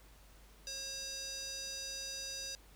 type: tone with band-pass filter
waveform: square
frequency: 540 Hz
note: C#5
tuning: 45 cents flat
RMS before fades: -43 dBFS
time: 0.67-2.55 s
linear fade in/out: 0 ms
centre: 5400 Hz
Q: 4.6
effects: added 50 Hz sine -58 dBFS peak until 2.75 s + pink hiss -63 dBFS RMS until 2.75 s

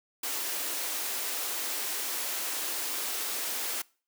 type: high-pass noise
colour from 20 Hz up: white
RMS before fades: -33 dBFS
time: 0.23-3.82 s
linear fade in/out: 5 ms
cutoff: 260 Hz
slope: 48 dB/octave
effects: noise-tail reverb RT60 0.4 s tail -24 dB re dry

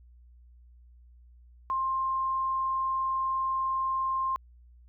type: tone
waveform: sine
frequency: 1057 Hz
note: C6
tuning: 17 cents sharp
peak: -26 dBFS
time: 1.7-4.36 s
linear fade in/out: 0 ms
effects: added 60 Hz sine -52 dBFS peak until 4.88 s

